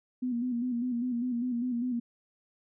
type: tone with vibrato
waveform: sine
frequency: 243.9 Hz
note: B3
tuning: 21 cents flat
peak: -28 dBFS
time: 0.22-2 s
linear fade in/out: 10 ms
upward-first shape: square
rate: 5 Hz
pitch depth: 55 cents each way
effects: none